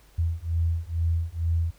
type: beating tone pair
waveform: sine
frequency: 82.2 / 84.4 Hz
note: E2 / E2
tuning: -4 / +41 cents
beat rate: 2.2 Hz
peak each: -26 dBFS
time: 0.18-1.71 s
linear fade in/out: 10 ms
effects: added 50 Hz sine -54 dBFS peak until 1.78 s + pink hiss -59 dBFS RMS until 1.78 s